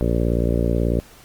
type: harmonic tone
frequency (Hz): 58.27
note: A#1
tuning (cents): 0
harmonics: 1 / 2 / 3 / 4 / 5 / 6 / 7 / 8 / 9 / 10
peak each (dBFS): -21 / -24 / -26 / -27 / -28 / -29 / -29 / -30 / -31 / -31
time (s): 0.01-1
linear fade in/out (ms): 0
effects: pink hiss -47 dBFS RMS until 1.24 s + Opus 32 kbps